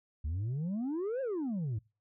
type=exponential two-way sweep; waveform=sine; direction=up then down; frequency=70.7 to 554.4 to 99.5 Hz; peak=-29 dBFS; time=0.24-1.79 s; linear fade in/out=10 ms; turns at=1.21 s; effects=noise-tail reverb RT60 0.3 s tail -25 dB re dry + tanh soft clip ceiling -31 dBFS